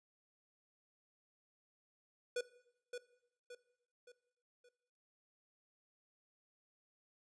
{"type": "tone with echo", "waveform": "square", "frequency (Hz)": 490, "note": "B4", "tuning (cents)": -14, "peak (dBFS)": -36, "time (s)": [2.36, 2.41], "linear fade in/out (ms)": 5, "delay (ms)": 570, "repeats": 4, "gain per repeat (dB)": -7, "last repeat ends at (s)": 4.69, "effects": ["noise-tail reverb RT60 0.8 s tail -18 dB re dry", "resampled to 22050 Hz"]}